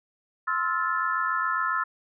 sine chord, F major seventh, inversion second, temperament just, 1047.7 / 1309.6 / 1396.9 / 1746.1 Hz, C6 / E6 / F6 / A6, +2 / -12 / 0 / -14 cents, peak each -30 / -27 / -30 / -31 dBFS, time 0.47-1.84 s, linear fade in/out 10 ms, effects none

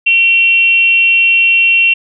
sine tone with frequency modulation, 2730 Hz, F7, 40 cents flat, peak -6 dBFS, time 0.06-1.94 s, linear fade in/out 10 ms, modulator 389 Hz, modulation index 0.31, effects none

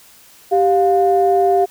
sine tone pair together, 391.3 / 705 Hz, G4 / F5, -3 / +16 cents, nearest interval minor seventh, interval 1019 cents, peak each -13 dBFS, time 0.51-1.66 s, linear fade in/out 20 ms, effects tanh soft clip ceiling -3 dBFS + white hiss -46 dBFS RMS until 1.7 s

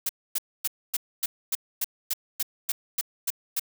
blue noise bursts, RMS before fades -26 dBFS, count 13, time 0.06-3.596 s, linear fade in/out 5 ms, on 32 ms, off 260 ms, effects none

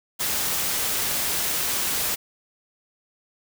white noise, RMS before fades -25 dBFS, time 0.19-2.16 s, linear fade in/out 20 ms, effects none

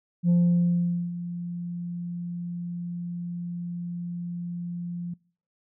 sine tone with ADSR envelope, 173.9 Hz, F3, 7 cents flat, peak -14 dBFS, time 0.23-5.14 s, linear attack 64 ms, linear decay 820 ms, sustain -16 dB, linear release 6 ms, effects noise-tail reverb RT60 0.5 s tail -26 dB re dry + tanh soft clip ceiling -16 dBFS

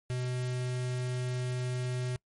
square tone with notch filter, 125.5 Hz, B2, 28 cents sharp, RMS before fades -33 dBFS, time 0.1-2.16 s, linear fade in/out 0 ms, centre 1000 Hz, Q 1.9, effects noise-tail reverb RT60 0.1 s tail -23 dB re dry + MP3 48 kbps

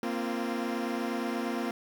sawtooth chord, Bb suspended second, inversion none, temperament equal with one note detuned, 233.1 / 261.6 / 345 Hz, Bb3 / C4 / F4, 0 / 0 / -21 cents, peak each -29 / -31 / -32 dBFS, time 0.03-1.71 s, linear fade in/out 2 ms, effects low-pass 3000 Hz 12 dB/octave + 8-bit

